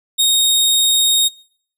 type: tone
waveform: sawtooth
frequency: 3726 Hz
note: A#7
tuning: 2 cents flat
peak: -8 dBFS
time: 0.18-1.29 s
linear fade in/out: 20 ms
effects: noise-tail reverb RT60 0.6 s tail -24 dB re dry